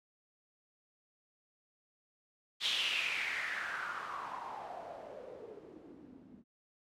blue noise with low-pass filter sweep, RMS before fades -40 dBFS, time 2.6-6.44 s, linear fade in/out 50 ms, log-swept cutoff 3500 to 220 Hz, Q 5.3, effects none

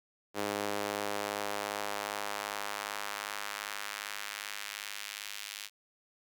sawtooth tone with high-pass filter sweep, 102.6 Hz, G#2, 21 cents flat, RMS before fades -38 dBFS, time 0.34-5.7 s, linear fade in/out 50 ms, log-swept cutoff 380 to 2900 Hz, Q 1, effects none

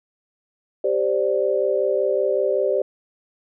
sine chord, G suspended fourth, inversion none, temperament just, 392 / 522.7 / 588 Hz, G4 / C5 / D5, 0 / -2 / +2 cents, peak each -22 dBFS, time 0.84-2.82 s, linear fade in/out 5 ms, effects none

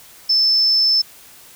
sine tone, 5274 Hz, E8, in tune, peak -12 dBFS, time 0.29-1.02 s, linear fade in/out 10 ms, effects white hiss -44 dBFS RMS until 1.55 s

